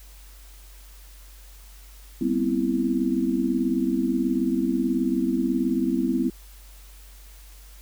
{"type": "chord", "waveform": "sine", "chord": "C major seventh", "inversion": "second", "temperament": "equal with one note detuned", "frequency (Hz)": [196, 243.1, 261.6, 329.6], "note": ["G3", "B3", "C4", "E4"], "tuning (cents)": [0, -27, 0, 0], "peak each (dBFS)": [-29, -26, -25, -26], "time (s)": [2.21, 6.3], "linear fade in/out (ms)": 5, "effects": ["added 48 Hz sine -44 dBFS peak until 7.81 s", "white hiss -52 dBFS RMS until 7.81 s"]}